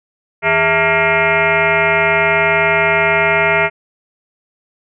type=tone with frequency modulation; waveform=sine; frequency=1398 Hz; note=F6; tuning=1 cent sharp; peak=-10 dBFS; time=0.42-3.7 s; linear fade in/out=50 ms; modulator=247 Hz; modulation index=4.2; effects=none